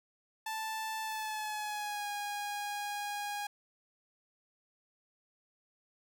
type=tone with pitch glide; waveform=sawtooth; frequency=880 to 821.1 Hz; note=A5 to G#5; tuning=0 to -20 cents; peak=-32 dBFS; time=0.46-3.47 s; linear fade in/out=5 ms; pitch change=-120 cents; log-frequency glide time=1.02-2.08 s; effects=none